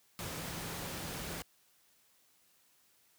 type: tone in noise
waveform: sine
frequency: 166.9 Hz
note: E3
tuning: 22 cents sharp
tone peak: -49 dBFS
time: 0.19-1.42 s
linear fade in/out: 0 ms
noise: pink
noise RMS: -41 dBFS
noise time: 0.19-1.42 s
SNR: -11 dB
effects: white hiss -69 dBFS RMS until 3.18 s + high-pass 60 Hz 12 dB/octave